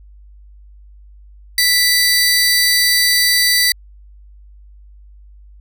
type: tone pair together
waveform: sawtooth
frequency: 1975.5 / 4631 Hz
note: B6 / D8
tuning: 0 / -25 cents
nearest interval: octave + minor third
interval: 1475 cents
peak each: -11 dBFS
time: 1.58-3.72 s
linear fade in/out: 2 ms
effects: added 50 Hz sine -39 dBFS peak until 5.6 s